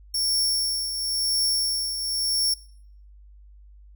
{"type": "tone with tremolo", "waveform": "sawtooth", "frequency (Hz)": 5470, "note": "F8", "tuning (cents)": -37, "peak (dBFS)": -18, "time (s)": [0.14, 2.54], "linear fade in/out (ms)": 5, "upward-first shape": "triangle", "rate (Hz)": 0.96, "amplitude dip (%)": 60, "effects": ["noise-tail reverb RT60 0.6 s tail -19 dB re dry", "added 50 Hz sine -46 dBFS peak until 3.95 s"]}